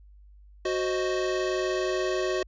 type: chord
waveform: square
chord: C diminished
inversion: second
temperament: equal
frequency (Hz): 370 / 523.3 / 622.3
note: Gb4 / C5 / Eb5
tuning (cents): 0 / 0 / 0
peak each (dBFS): -28 / -34 / -32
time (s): 0.65-2.43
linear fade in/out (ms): 5
effects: added 50 Hz sine -49 dBFS peak until 2.47 s + resampled to 16000 Hz